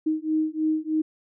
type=beating tone pair; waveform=sine; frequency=311.1 / 314.3 Hz; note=D#4 / D#4; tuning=0 / +18 cents; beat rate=3.2 Hz; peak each=-25 dBFS; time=0.06-1.02 s; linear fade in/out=10 ms; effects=none

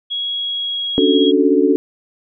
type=tone with pitch glide; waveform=sine; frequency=3322 to 3297 Hz; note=G#7 to G#7; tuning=0 to -13 cents; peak=-19 dBFS; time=0.1-1.32 s; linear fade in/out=20 ms; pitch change=-13 cents; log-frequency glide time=0.29-1.18 s
type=chord; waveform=sine; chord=D major seventh; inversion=third; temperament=equal; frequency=277.2 / 293.7 / 370 / 440 Hz; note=C#4 / D4 / F#4 / A4; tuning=0 / 0 / 0 / 0 cents; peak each=-16 dBFS; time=0.98-1.76 s; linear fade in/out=0 ms
effects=none

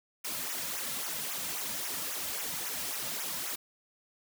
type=noise with flanger; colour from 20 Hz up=white; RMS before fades=-36 dBFS; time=0.24-3.56 s; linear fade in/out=10 ms; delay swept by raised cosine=0.22 to 2.72 ms; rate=3.7 Hz; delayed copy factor=-1; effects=none

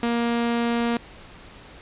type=tone; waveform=sawtooth; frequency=235.3 Hz; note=A#3; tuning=16 cents sharp; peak=-17 dBFS; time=0.03-0.97 s; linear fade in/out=0 ms; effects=pink hiss -45 dBFS RMS until 1.81 s + resampled to 8000 Hz

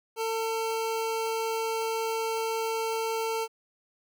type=tone; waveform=25% pulse; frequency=449.1 Hz; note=A4; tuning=35 cents sharp; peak=-24 dBFS; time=0.16-3.48 s; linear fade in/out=50 ms; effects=none

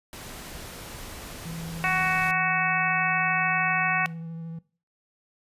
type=noise; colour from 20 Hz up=pink; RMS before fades=-40 dBFS; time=0.13-2.31 s; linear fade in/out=0 ms
type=tone with vibrato; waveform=triangle; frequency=164.81 Hz; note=E3; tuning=in tune; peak=-32 dBFS; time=1.45-4.59 s; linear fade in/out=5 ms; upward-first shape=triangle; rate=13 Hz; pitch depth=21 cents each way
type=harmonic tone; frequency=372.5 Hz; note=F#4; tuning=12 cents sharp; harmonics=2 / 3 / 4 / 5 / 6 / 7; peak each=-29 / -29 / -29 / -29 / -29 / -29 dBFS; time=1.84-4.06 s; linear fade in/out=0 ms
effects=noise-tail reverb RT60 0.4 s tail -20 dB re dry + resampled to 32000 Hz

